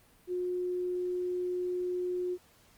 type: tone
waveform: sine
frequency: 360 Hz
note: F#4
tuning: 47 cents flat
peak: -30 dBFS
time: 0.27-2.38 s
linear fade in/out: 50 ms
effects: pink hiss -62 dBFS RMS until 2.77 s + Opus 32 kbps